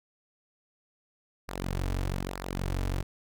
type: tone with flanger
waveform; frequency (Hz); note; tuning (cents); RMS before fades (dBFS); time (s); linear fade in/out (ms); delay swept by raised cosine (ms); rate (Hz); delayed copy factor
sawtooth; 46.25; F#1; 0; -32; 1.48-3.03; 10; 0.29 to 5.59; 1.1; -0.7
effects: none